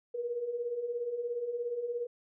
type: beating tone pair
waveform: sine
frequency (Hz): 464.2 / 481.2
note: A#4 / B4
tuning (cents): -7 / -45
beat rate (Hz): 17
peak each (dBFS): -40 / -33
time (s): 0.14-2.07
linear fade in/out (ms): 10
effects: none